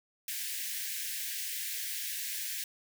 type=high-pass noise; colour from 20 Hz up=white; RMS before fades=-37 dBFS; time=0.28-2.64 s; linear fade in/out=2 ms; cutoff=1600 Hz; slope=96 dB/octave; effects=none